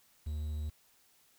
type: tone with quantisation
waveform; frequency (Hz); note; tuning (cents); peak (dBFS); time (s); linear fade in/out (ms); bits
triangle; 76.1; D#2; -38; -32; 0.26-0.7; 10; 10
effects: white hiss -67 dBFS RMS until 1.38 s